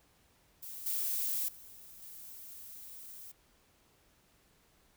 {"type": "noise with level steps", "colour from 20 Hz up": "violet", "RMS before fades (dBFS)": [-45, -34, -53, -49], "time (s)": [0.62, 3.32], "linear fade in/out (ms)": 10, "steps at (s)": [0.86, 1.48, 2.02], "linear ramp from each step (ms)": 5, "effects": ["pink hiss -68 dBFS RMS until 4.96 s"]}